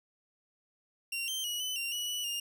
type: tone with pitch steps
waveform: sawtooth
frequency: 2760 / 3131 / 2914 / 3013 / 2769 / 2932 / 2954 / 2819 Hz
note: F7 / G7 / F#7 / F#7 / F7 / F#7 / F#7 / F7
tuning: -21 / -3 / -27 / +31 / -15 / -16 / -3 / +16 cents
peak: -30 dBFS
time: 1.12-2.4 s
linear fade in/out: 5 ms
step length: 160 ms
effects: none